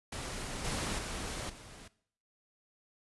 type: noise with level steps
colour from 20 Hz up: pink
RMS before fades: -40 / -35 / -39 / -51 dBFS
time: 0.12-1.88 s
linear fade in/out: 5 ms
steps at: 0.64 / 0.98 / 1.49 s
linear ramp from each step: 10 ms
effects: noise-tail reverb RT60 0.6 s tail -19 dB re dry + resampled to 24000 Hz